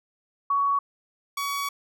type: tone pair in turn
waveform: sine / sawtooth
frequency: 1122 / 1128.4 Hz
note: C#6 / C#6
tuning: +21 / +30 cents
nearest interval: unison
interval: 9 cents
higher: second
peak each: -20 / -23 dBFS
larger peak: first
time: 0.5-0.79 / 1.37-1.69 s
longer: second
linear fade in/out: 5 ms
effects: none